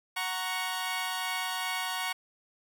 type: chord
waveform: 15% pulse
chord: F# major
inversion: none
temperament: equal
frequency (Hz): 740 / 932.3 / 1108.7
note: F#5 / A#5 / C#6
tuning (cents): 0 / 0 / 0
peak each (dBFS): -29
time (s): 0.16-2.13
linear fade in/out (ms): 10
effects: none